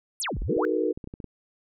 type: exponential two-way sweep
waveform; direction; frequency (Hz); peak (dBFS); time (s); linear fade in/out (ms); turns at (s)
sine; down then up; 11840 to 32.13 to 1635; -27; 0.2-0.65; 0; 0.4
type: clicks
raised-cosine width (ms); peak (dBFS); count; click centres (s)
3; -25; 9; 0.367 / 0.42 / 0.567 / 0.975 / 1.042 / 1.074 / 1.139 / 1.202 / 1.243
type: chord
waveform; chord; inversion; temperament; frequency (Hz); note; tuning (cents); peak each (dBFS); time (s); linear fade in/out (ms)
sine; B dominant seventh; first; equal with one note detuned; 311.1 / 370 / 440 / 482; D#4 / F#4 / A4 / B4; 0 / 0 / 0 / -42; -28; 0.48-0.93; 20
effects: none